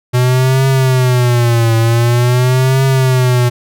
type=tone with vibrato; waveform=square; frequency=123.47 Hz; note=B2; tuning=in tune; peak=-9 dBFS; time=0.13-3.5 s; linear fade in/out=20 ms; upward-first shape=triangle; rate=0.46 Hz; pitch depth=150 cents each way; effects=none